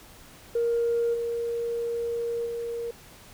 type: tone with level steps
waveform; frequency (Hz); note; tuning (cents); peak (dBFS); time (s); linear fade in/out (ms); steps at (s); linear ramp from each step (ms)
sine; 468.5; A#4; +9; -21 / -26 / -29; 0.55-2.91; 5; 1.13 / 2.45; 20
effects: tanh soft clip ceiling -18 dBFS + pink hiss -50 dBFS RMS until 3.33 s